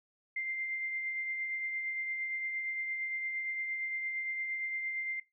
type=tone with tremolo; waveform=sine; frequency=2093 Hz; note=C7; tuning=in tune; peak=-32 dBFS; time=0.36-5.2 s; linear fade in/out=5 ms; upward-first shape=triangle; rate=8.7 Hz; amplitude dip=35%; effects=noise-tail reverb RT60 0.2 s tail -18 dB re dry